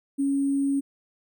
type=tone with sample-and-hold; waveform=sine; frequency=277.2 Hz; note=C#4; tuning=in tune; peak=-21 dBFS; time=0.18-0.81 s; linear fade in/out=20 ms; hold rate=8820 Hz; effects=none